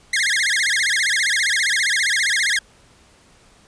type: tone with vibrato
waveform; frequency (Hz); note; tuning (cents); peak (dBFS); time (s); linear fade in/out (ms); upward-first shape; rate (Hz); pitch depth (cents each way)
sawtooth; 1864.7; A#6; 0; -13; 0.13-2.59; 5; sine; 15; 260
effects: pink hiss -52 dBFS RMS until 3.67 s + resampled to 22050 Hz